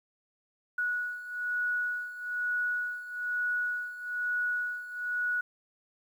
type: beating tone pair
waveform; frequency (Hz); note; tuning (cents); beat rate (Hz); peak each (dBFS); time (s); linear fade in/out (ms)
sine; 1464 / 1465.1; F#6 / F#6; -19 / -17; 1.1; -35 / -31; 0.78-5.41; 5
effects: 10-bit